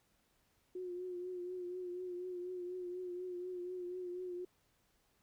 sine tone with vibrato, 360.4 Hz, F#4, 45 cents flat, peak -40 dBFS, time 0.75-4.45 s, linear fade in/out 5 ms, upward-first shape triangle, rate 4.1 Hz, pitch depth 45 cents each way, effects pink hiss -75 dBFS RMS until 5.22 s

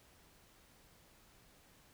silence, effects pink hiss -65 dBFS RMS until 1.93 s

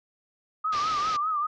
sine tone with vibrato, 1228 Hz, D#6, 23 cents flat, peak -24 dBFS, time 0.64-1.47 s, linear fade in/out 10 ms, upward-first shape triangle, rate 5 Hz, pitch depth 110 cents each way
white low-pass noise, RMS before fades -37 dBFS, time 0.72-1.17 s, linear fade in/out 10 ms, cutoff 5700 Hz, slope 48 dB/octave
effects none

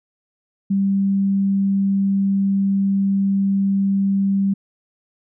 sine tone, 196.3 Hz, G3, 3 cents sharp, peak -15 dBFS, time 0.7-4.54 s, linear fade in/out 10 ms, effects none

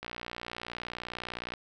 click train, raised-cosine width 0.3 ms, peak -21 dBFS, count 91, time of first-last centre 0.03-1.538 s, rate 59.7 Hz, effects none

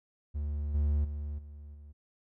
triangle tone with level steps, 73.42 Hz, D2, in tune, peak -29 / -23 / -32 / -42 / -45 dBFS, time 0.34-1.93 s, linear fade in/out 20 ms, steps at 0.74 / 1.04 / 1.38 / 1.74 s, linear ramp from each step 10 ms, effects none

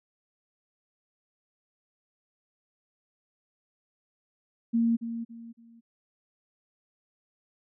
sine tone with echo, 231.1 Hz, A#3, 15 cents flat, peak -21 dBFS, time 4.73-4.97 s, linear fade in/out 20 ms, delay 280 ms, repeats 3, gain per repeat -10 dB, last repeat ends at 5.81 s, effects none

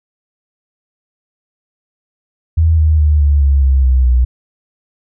sine tone with pitch steps, 81 / 77.93 / 74.97 / 72.12 / 69.38 / 66.75 / 64.22 / 61.78 Hz, E2 / D#2 / D2 / D2 / C#2 / C2 / C2 / B1, -30 / +3 / +36 / -31 / +2 / +35 / -32 / +1 cents, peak -7 dBFS, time 2.57-4.25 s, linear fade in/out 10 ms, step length 210 ms, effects none

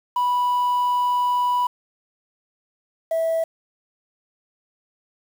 sine tone pair in turn, 984 / 653.7 Hz, B5 / E5, -7 / -15 cents, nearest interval perfect fifth, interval 708 cents, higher first, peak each -15 / -17 dBFS, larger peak first, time 0.16-1.67 / 3.11-3.44 s, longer first, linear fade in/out 5 ms, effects tanh soft clip ceiling -17 dBFS + 7-bit

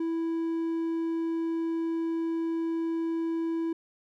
triangle tone, 329.6 Hz, E4, in tune, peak -25 dBFS, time 0-3.73 s, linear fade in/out 5 ms, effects none

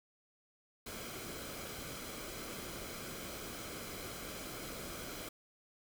pink noise with comb filter, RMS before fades -45 dBFS, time 0.86-5.29 s, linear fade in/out 5 ms, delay 1.1 ms, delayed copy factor -0.5, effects none

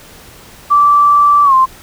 sine tone with pitch glide, 1164 to 1049.1 Hz, D6 to C6, -16 to +4 cents, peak -5 dBFS, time 0.7-1.66 s, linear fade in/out 20 ms, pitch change -180 cents, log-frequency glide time 1.44-1.54 s, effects pink hiss -38 dBFS RMS until 1.82 s

